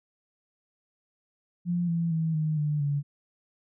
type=tone with pitch steps; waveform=sine; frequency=174.61 / 167.88 / 161.42 / 155.2 / 149.22 / 143.48 Hz; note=F3 / E3 / E3 / D#3 / D3 / D3; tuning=0 / +32 / -36 / -4 / +28 / -40 cents; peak=-24 dBFS; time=1.65-3.03 s; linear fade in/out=50 ms; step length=230 ms; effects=none